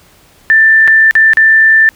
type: tone with dropouts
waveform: sine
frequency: 1775 Hz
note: A6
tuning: 15 cents sharp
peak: -3 dBFS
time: 0.5-1.89 s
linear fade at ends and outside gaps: 0 ms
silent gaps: 0.876-0.88 / 1.11-1.153 / 1.334-1.371 s
effects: pink hiss -45 dBFS RMS until 1.95 s